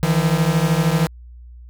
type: beating tone pair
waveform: 45% pulse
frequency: 155.56 / 168.56 Hz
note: D#3 / E3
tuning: 0 / +39 cents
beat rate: 13 Hz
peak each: -18 dBFS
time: 0.03-1.07 s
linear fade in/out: 0 ms
effects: added 60 Hz sine -37 dBFS peak until 1.69 s